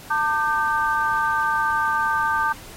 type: tone cluster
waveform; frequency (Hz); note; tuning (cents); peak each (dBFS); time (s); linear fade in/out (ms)
sine; 898 / 1196 / 1553; A5 / D6 / G6; +35 / +31 / -17; -23; 0.1-2.53; 10
effects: pink hiss -42 dBFS RMS until 2.76 s + AAC 48 kbps